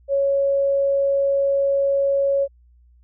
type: tone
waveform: sine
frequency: 554.4 Hz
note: C#5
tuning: in tune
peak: -16 dBFS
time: 0.08-2.48 s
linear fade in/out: 50 ms
effects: added 60 Hz sine -50 dBFS peak until 3.03 s